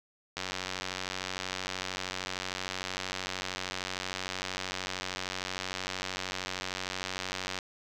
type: click train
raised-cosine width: 0.2 ms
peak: -16 dBFS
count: 673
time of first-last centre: 0.37-7.588 s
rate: 93.1 Hz
effects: none